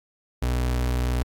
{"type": "tone", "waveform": "35% pulse", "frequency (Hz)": 61.7, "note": "B1", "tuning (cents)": -1, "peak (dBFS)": -20, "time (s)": [0.42, 1.23], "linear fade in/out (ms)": 5, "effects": ["AAC 64 kbps"]}